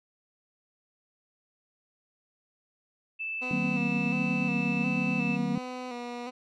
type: tone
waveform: sine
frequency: 2637 Hz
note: E7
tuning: in tune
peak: -31 dBFS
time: 3.19-5.37 s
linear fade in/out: 20 ms
type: tone with vibrato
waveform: 15% pulse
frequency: 246.9 Hz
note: B3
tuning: in tune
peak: -29 dBFS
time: 3.41-6.31 s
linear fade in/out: 20 ms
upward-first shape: square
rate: 1.4 Hz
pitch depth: 37 cents each way
type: chord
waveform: sine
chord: C half-diminished seventh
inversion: first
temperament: equal with one note detuned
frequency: 155.56 / 189.43 / 233.1 / 261.6 Hz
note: Eb3 / Gb3 / Bb3 / C4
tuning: 0 / +41 / 0 / 0 cents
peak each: -34 / -31 / -31 / -34 dBFS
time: 3.51-5.58 s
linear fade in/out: 2 ms
effects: low-pass 5000 Hz 12 dB/octave